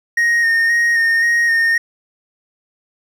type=tone with vibrato; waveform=triangle; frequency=1854 Hz; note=A#6; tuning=10 cents flat; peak=-10 dBFS; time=0.17-1.78 s; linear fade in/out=5 ms; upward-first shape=square; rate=1.9 Hz; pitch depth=18 cents each way; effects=none